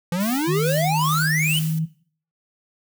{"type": "exponential sweep", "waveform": "square", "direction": "up", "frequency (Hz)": [166.7, 3095], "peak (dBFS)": -21, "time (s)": [0.12, 1.59], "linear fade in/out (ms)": 2}
{"type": "noise with tremolo", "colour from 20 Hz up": "blue", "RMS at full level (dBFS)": -30, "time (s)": [0.2, 1.79], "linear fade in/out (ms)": 5, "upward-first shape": "triangle", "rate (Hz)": 2.4, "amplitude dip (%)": 75}
{"type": "tone with pitch glide", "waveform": "sine", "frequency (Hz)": [155.56, 159.75], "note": ["D#3", "D#3"], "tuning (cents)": [0, 46], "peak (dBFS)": -20, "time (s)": [0.47, 1.86], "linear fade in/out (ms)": 20, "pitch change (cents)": 46, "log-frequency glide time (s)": [1.54, 1.71]}
{"effects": ["noise-tail reverb RT60 0.5 s tail -17 dB re dry"]}